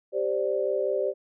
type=chord; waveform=sine; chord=G suspended fourth; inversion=none; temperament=just; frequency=392 / 522.7 / 588 Hz; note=G4 / C5 / D5; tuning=0 / -2 / +2 cents; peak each=-28 dBFS; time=0.12-1.14 s; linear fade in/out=50 ms; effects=none